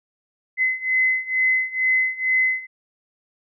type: beating tone pair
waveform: sine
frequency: 2038 / 2040.2 Hz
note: C7 / C7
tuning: -46 / -44 cents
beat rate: 2.2 Hz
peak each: -22 / -20 dBFS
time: 0.57-2.67 s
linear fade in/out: 50 ms
effects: none